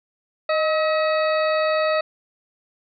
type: harmonic tone with a mistuned harmonic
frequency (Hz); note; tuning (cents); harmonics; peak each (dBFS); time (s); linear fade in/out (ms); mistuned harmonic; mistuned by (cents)
639; D#5; +46; 1 / 2 / 3 / 4 / 6 / 7; -19 / -25 / -29 / -31 / -35 / -36; 0.49-2.01; 5; 1; -48
effects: none